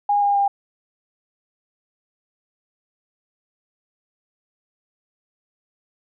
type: tone with pitch steps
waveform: sine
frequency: 818 / 809.5 / 801.2 Hz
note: G#5 / G#5 / G5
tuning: -26 / -45 / +38 cents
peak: -15 dBFS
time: 0.09-0.48 s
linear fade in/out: 5 ms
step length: 130 ms
effects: none